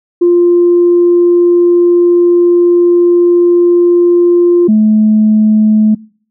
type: tone pair in turn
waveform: sine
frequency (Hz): 349.2 / 215.2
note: F4 / A3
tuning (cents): 0 / -38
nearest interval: minor sixth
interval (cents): 838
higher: first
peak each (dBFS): -3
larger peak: neither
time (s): 0.21-4.68 / 4.68-5.95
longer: first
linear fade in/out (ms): 10
effects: noise-tail reverb RT60 0.5 s tail -25 dB re dry + tanh soft clip ceiling 0 dBFS